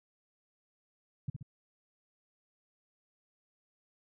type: tone with echo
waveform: sine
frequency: 135.7 Hz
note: C#3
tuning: 36 cents flat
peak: -30 dBFS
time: 1.28-1.3 s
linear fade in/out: 5 ms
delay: 64 ms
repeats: 2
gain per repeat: -5 dB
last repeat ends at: 1.428 s
effects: none